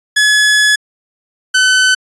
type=tone pair in turn; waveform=sawtooth; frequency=1700 / 1514.5 Hz; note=G#6 / F#6; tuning=+40 / +40 cents; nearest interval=major second; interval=200 cents; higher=first; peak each=-4 dBFS; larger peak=neither; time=0.16-0.76 / 1.54-1.95 s; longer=first; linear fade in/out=10 ms; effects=resampled to 22050 Hz